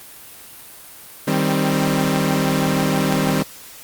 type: chord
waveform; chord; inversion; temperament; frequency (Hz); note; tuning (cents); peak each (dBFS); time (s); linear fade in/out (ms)
sawtooth; C minor; first; equal with one note detuned; 155.56 / 196 / 263.4; Eb3 / G3 / C4; 0 / 0 / +12; -17; 1.27-3.43; 10
effects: white hiss -40 dBFS RMS until 3.83 s + Opus 32 kbps